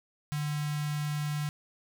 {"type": "tone with notch filter", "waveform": "square", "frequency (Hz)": 148.4, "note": "D3", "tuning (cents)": 18, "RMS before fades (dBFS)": -32, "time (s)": [0.32, 1.49], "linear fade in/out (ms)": 0, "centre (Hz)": 460, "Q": 0.51, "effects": []}